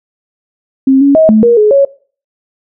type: tone with pitch steps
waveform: sine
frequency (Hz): 266.9 / 280 / 636 / 217 / 472.8 / 423.1 / 555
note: C4 / C#4 / D#5 / A3 / A#4 / G#4 / C#5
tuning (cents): +35 / +18 / +38 / -24 / +24 / +32 / +2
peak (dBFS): -3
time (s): 0.87-1.85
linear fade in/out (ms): 5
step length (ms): 140
effects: noise-tail reverb RT60 0.4 s tail -19 dB re dry